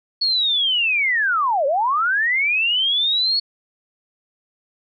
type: linear two-way sweep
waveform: sine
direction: down then up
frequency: 4406 to 524 to 4406 Hz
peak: -16 dBFS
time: 0.21-3.4 s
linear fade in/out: 10 ms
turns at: 1.66 s
effects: none